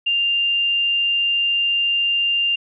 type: tone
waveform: sine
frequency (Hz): 2794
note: F7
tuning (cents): 0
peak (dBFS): -16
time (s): 0.06-2.56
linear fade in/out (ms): 10
effects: none